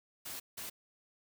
white noise bursts at uneven times, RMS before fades -43 dBFS, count 2, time 0.25-0.4 / 0.57-0.7 s, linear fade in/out 10 ms, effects none

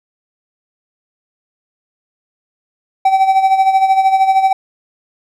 triangle tone with tremolo, 769 Hz, G5, 33 cents flat, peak -4 dBFS, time 3.05-4.53 s, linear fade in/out 5 ms, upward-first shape sine, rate 13 Hz, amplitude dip 65%, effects none

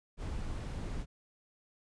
brown noise, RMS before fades -38 dBFS, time 0.17-1.06 s, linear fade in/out 50 ms, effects resampled to 22050 Hz

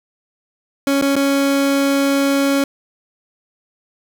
30% pulse tone with dropouts, 277.5 Hz, C#4, 2 cents sharp, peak -11 dBFS, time 0.87-2.64 s, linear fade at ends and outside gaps 2 ms, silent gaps 1.014-1.022 / 1.156-1.163 s, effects none

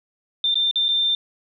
sine tone with dropouts, 3586 Hz, A7, 32 cents sharp, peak -17 dBFS, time 0.44-1.15 s, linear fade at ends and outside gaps 2 ms, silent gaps 0.543-0.555 / 0.712-0.757 / 0.884-0.888 s, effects none

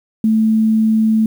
sine tone, 220 Hz, A3, in tune, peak -10 dBFS, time 0.24-1.26 s, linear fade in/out 2 ms, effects 7-bit

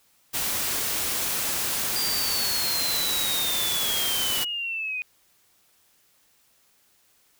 white noise, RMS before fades -27 dBFS, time 0.33-4.45 s, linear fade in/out 20 ms
sine linear sweep, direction down, 4789 to 2466 Hz, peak -27 dBFS, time 1.96-5.02 s, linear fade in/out 0 ms
effects white hiss -63 dBFS RMS until 7.39 s

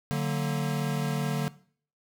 square chord, D augmented, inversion none, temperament equal with one note detuned, 146.83 / 185 / 230 Hz, D3 / F#3 / A#3, 0 / 0 / -23 cents, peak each -29 / -34 / -34 dBFS, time 0.11-1.48 s, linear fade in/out 0 ms, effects noise-tail reverb RT60 0.5 s tail -19 dB re dry

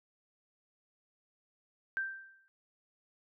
sine tone with exponential decay, 1568 Hz, G6, in tune, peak -29 dBFS, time 1.97-2.48 s, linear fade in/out 0 ms, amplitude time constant 110 ms, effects none

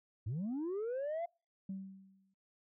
sine linear sweep, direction up, 94 to 700 Hz, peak -33 dBFS, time 0.26-1.26 s, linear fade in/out 10 ms
sine tone with exponential decay, 192.4 Hz, G3, 32 cents flat, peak -36 dBFS, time 1.69-2.34 s, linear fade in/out 5 ms, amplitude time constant 140 ms
effects noise-tail reverb RT60 0.3 s tail -26 dB re dry + tanh soft clip ceiling -34 dBFS

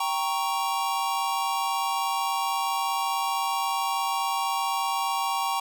square chord, G diminished, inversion none, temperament equal, 784 / 932.3 / 1108.7 Hz, G5 / Bb5 / Db6, 0 / 0 / 0 cents, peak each -30 dBFS, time 0-5.6 s, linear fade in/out 5 ms, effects none

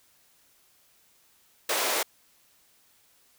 pink high-pass noise, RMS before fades -27 dBFS, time 1.69-2.03 s, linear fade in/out 5 ms, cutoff 400 Hz, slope 24 dB/octave, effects white hiss -63 dBFS RMS until 3.38 s

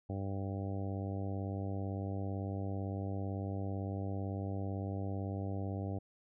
harmonic tone, 97.9 Hz, G2, 2 cents flat, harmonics 1 / 2 / 3 / 4 / 5 / 6 / 7 / 8, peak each -37 / -43 / -44 / -49 / -49 / -50 / -50 / -52 dBFS, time 0.09-5.99 s, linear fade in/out 10 ms, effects none

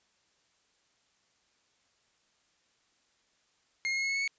40% pulse tone with pitch steps, 2136 / 2150 / 2163 / 2177 / 2191 / 2205 / 2219 Hz, C7 / C7 / C#7 / C#7 / C#7 / C#7 / C#7, +35 / +47 / -43 / -32 / -21 / -10 / +1 cents, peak -28 dBFS, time 3.85-4.277 s, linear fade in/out 0 ms, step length 61 ms, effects white hiss -71 dBFS RMS until 4.38 s + resampled to 16000 Hz

